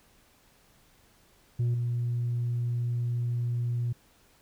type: tone with level steps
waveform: sine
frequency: 120 Hz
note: B2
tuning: 49 cents flat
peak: -21 / -25 dBFS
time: 1.59-3.93 s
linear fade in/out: 10 ms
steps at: 1.74 s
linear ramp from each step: 2 ms
effects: tanh soft clip ceiling -23 dBFS + pink hiss -62 dBFS RMS until 4.41 s